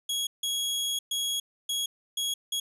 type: tone bursts at uneven times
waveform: sawtooth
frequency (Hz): 3322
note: G#7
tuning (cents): 0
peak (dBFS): -24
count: 6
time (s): 0.09-0.27 / 0.43-0.99 / 1.11-1.4 / 1.69-1.86 / 2.17-2.34 / 2.52-2.6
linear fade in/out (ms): 5
effects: resampled to 32000 Hz